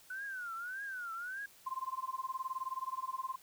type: tone with vibrato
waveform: sine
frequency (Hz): 1480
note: F#6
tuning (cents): 0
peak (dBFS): -39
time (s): 0.1-1.46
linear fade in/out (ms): 5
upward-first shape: triangle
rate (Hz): 1.7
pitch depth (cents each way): 200
type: tone with tremolo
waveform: sine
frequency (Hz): 1046.5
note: C6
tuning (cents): 0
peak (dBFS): -33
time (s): 1.66-3.36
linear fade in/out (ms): 10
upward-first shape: sine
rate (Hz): 19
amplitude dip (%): 95
effects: white hiss -61 dBFS RMS until 3.42 s